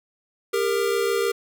square tone pair together, 399.8 / 466.2 Hz, G4 / A#4, +34 / 0 cents, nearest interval minor third, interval 266 cents, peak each -24 dBFS, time 0.53-1.32 s, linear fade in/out 10 ms, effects none

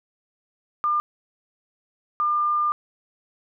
sine tone bursts at uneven times, 1201 Hz, D6, 38 cents sharp, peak -19 dBFS, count 2, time 0.84-1 / 2.2-2.72 s, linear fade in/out 0 ms, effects none

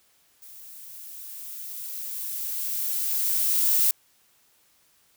violet noise with level ramp, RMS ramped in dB -46 to -20 dBFS, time 0.42-3.91 s, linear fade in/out 2 ms, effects white hiss -63 dBFS RMS until 5.16 s

